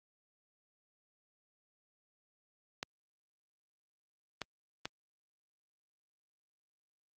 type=clicks; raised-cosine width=0.2 ms; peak=-19 dBFS; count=3; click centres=2.829 / 4.417 / 4.855 s; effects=high-pass 80 Hz 12 dB/octave + Opus 48 kbps